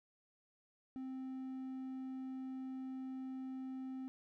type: tone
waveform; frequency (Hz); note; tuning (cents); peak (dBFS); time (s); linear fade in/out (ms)
triangle; 261.6; C4; 0; -40; 0.96-4.08; 0
effects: none